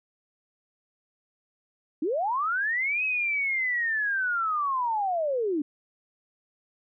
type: linear two-way sweep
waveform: sine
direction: up then down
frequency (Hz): 277.8 to 2570 to 277.8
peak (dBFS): -24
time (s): 2.02-5.62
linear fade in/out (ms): 5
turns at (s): 3.04
effects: none